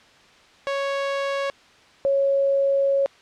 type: tone pair in turn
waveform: sawtooth / sine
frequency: 554.4 / 551.7 Hz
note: C#5 / C#5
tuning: 0 / -8 cents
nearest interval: unison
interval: 8 cents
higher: first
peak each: -19 / -17 dBFS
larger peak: second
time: 0.67-1.5 / 2.05-3.06 s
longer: second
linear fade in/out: 0 ms
effects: white hiss -52 dBFS RMS until 3.21 s + low-pass 4000 Hz 12 dB/octave